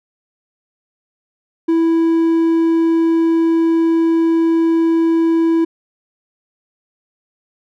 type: tone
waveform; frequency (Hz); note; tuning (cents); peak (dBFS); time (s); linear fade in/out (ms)
triangle; 329.4; E4; -1; -9; 1.68-5.65; 10
effects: none